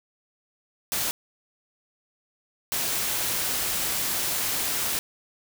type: noise bursts at uneven times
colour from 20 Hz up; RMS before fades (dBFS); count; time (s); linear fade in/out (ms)
white; -27; 2; 0.92-1.11 / 2.72-4.99; 0
effects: none